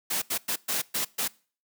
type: noise bursts at uneven times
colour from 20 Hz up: white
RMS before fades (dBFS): -28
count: 6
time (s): 0.1-0.22 / 0.3-0.38 / 0.48-0.56 / 0.68-0.82 / 0.94-1.05 / 1.18-1.28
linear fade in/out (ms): 10
effects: noise-tail reverb RT60 0.4 s tail -23 dB re dry + high-pass 150 Hz 12 dB/octave